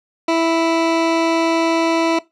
20% pulse tone, 329.6 Hz, E4, in tune, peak -9 dBFS, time 0.28-2.19 s, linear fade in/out 5 ms, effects noise-tail reverb RT60 0.2 s tail -20 dB re dry + low-pass 5000 Hz 12 dB/octave

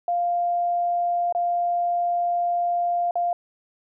sine tone with dropouts, 698.5 Hz, F5, in tune, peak -20 dBFS, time 0.08-3.33 s, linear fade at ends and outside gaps 2 ms, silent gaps 1.325-1.349 / 3.11-3.155 s, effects none

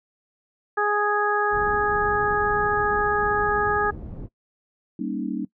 harmonic tone, 415.3 Hz, G#4, in tune, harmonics 1 / 2 / 3 / 4, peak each -25 / -25 / -25 / -25 dBFS, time 0.77-3.91 s, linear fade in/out 10 ms
pink low-pass noise, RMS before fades -35 dBFS, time 1.5-4.29 s, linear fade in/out 50 ms, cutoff 310 Hz, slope 12 dB/octave
sine chord, Eb dominant seventh, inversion first, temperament equal, 196 / 233.1 / 277.2 / 311.1 Hz, G3 / Bb3 / Db4 / Eb4, 0 / 0 / 0 / 0 cents, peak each -31 / -30 / -30 / -31 dBFS, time 4.99-5.45 s, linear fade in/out 5 ms
effects noise-tail reverb RT60 0.1 s tail -21 dB re dry

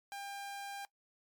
sawtooth tone, 799 Hz, G5, 33 cents sharp, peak -38 dBFS, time 0.12-0.85 s, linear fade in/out 0 ms, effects noise-tail reverb RT60 0.1 s tail -20 dB re dry + MP3 96 kbps

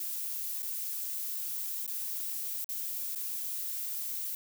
violet noise with dropouts, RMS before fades -36 dBFS, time 0-4.35 s, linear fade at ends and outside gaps 2 ms, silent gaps 0.622-0.627 / 1.865-1.877 / 2.644-2.69 / 3.15-3.157 s, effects none

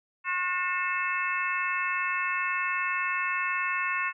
harmonic tone with a mistuned harmonic, 361 Hz, F#4, 43 cents flat, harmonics 3 / 4 / 5 / 6 / 7, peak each -31 / -34 / -33 / -34 / -32 dBFS, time 0.24-4.13 s, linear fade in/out 50 ms, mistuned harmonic 7, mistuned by +69 cents, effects none

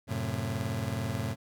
30% pulse chord, F# diminished, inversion none, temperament just, 92.5 / 111 / 133.2 Hz, F#2 / A2 / C3, 0 / +16 / +31 cents, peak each -34 / -31 / -33 dBFS, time 0.07-1.36 s, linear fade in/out 50 ms, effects none

